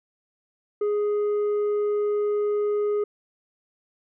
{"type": "tone with tanh clipping", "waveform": "sine", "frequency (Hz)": 415.3, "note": "G#4", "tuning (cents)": 0, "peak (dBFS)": -22, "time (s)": [0.81, 3.04], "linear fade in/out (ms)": 5, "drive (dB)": 4, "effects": []}